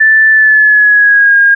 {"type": "tone with pitch glide", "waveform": "sine", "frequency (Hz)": [1760, 1623.3], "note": ["A6", "G#6"], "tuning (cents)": [0, -40], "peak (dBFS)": -3, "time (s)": [0, 1.55], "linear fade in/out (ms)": 10, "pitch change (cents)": -140, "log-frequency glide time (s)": [0.31, 1.37], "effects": []}